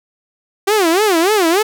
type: tone with vibrato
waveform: sawtooth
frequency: 375.3 Hz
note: F#4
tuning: 25 cents sharp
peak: -7 dBFS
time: 0.67-1.63 s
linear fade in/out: 10 ms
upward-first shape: sine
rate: 3.4 Hz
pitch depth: 260 cents each way
effects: none